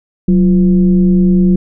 sine tone with frequency modulation, 185 Hz, F#3, in tune, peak -6 dBFS, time 0.28-1.56 s, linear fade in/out 5 ms, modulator 160 Hz, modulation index 0.58, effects none

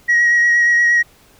sine tone with vibrato, 1900 Hz, A#6, 33 cents sharp, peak -8 dBFS, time 0.08-1.03 s, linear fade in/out 20 ms, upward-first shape sine, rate 8.5 Hz, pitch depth 16 cents each way, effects tanh soft clip ceiling -8 dBFS + pink hiss -50 dBFS RMS until 1.39 s

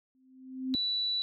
sine tone with exponential growth, 260 Hz, C4, 11 cents flat, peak -26 dBFS, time 0.15-0.75 s, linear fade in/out 0 ms, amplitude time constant 130 ms
sine tone, 3951 Hz, B7, in tune, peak -28 dBFS, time 0.74-1.22 s, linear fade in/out 0 ms
effects none

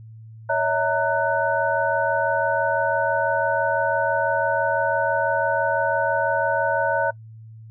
sine tone cluster, 563 / 649 / 920 / 1492 Hz, C#5 / E5 / A#5 / F#6, +27 / -27 / -23 / +14 cents, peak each -24 dBFS, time 0.49-7.11 s, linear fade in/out 10 ms, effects noise-tail reverb RT60 0.1 s tail -24 dB re dry + added 111 Hz sine -39 dBFS peak until 7.7 s

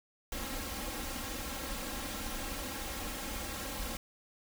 pink noise with comb filter, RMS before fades -39 dBFS, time 0.32-3.97 s, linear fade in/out 2 ms, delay 3.7 ms, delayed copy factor +0.8, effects none

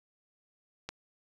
click, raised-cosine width 0.2 ms, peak -20 dBFS, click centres 0.89 s, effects resampled to 24000 Hz

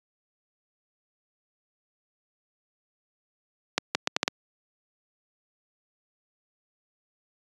accelerating click train, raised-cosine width 0.2 ms, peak -4 dBFS, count 6, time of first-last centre 3.78-4.279 s, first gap 170 ms, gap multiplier 0.73, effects high-pass 200 Hz 12 dB/octave + resampled to 22050 Hz

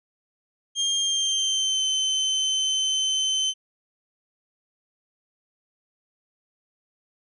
30% pulse tone with pitch glide, 3206 to 3074 Hz, G7 to G7, +38 to -35 cents, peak -19 dBFS, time 0.75-3.54 s, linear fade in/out 50 ms, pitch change -73 cents, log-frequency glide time 1.01-1.84 s, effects resampled to 24000 Hz

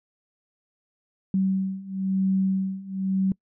sine beating tone pair, 190.5 / 191.5 Hz, G3 / G3, -49 / -40 cents, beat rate 1 Hz, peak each -26 / -24 dBFS, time 1.34-3.32 s, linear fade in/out 2 ms, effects noise-tail reverb RT60 0.1 s tail -25 dB re dry

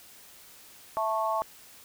harmonic tone, 220 Hz, A3, in tune, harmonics 3 / 4 / 5, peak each -30 / -30 / -30 dBFS, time 0.97-1.42 s, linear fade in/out 0 ms, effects white hiss -52 dBFS RMS until 1.84 s

